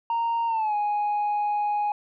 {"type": "tone with pitch glide", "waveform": "sine", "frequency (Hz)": [927, 830.6], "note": ["A#5", "G#5"], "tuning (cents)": [-10, 0], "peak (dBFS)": -20, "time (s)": [0.1, 1.92], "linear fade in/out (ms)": 2, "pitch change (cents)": -190, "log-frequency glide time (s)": [0.47, 0.75], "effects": ["tanh soft clip ceiling -21 dBFS"]}